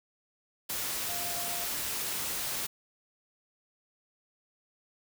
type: tone in noise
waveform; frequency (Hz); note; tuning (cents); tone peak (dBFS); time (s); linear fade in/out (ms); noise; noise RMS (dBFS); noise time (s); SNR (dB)
sine; 698.5; F5; 0; -41; 1.08-1.66; 10; white; -34; 0.69-2.67; -10
effects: none